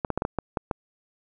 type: clicks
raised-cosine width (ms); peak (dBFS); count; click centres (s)
1; -11; 8; 0.048 / 0.103 / 0.176 / 0.221 / 0.251 / 0.387 / 0.572 / 0.712
effects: none